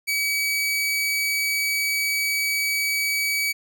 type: tone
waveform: sawtooth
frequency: 2278 Hz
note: C#7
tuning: 47 cents sharp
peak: -18 dBFS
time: 0.07-3.53 s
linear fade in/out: 20 ms
effects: none